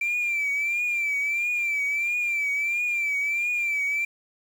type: tone with vibrato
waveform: sine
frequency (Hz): 2349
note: D7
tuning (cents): 0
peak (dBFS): -21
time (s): 0.01-4.05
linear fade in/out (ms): 5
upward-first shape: triangle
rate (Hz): 1.5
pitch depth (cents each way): 80
effects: tanh soft clip ceiling -21 dBFS + 8-bit